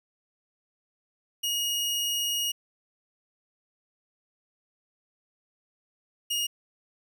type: tone pair in turn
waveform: sawtooth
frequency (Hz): 2876 / 2860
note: F#7 / F7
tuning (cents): -50 / +41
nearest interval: unison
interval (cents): 9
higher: first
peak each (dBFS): -23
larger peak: neither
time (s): 1.43-2.52 / 6.3-6.47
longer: first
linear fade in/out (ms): 10
effects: none